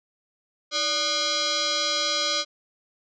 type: tone with frequency modulation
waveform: sine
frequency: 321.5 Hz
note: E4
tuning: 43 cents flat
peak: -22 dBFS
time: 0.71-2.45 s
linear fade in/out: 50 ms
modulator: 904 Hz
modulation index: 5.8
effects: none